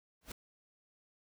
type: noise with exponential growth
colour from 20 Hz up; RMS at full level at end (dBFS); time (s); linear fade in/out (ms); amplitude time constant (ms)
pink; -39; 0.21-0.32; 5; 22
effects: none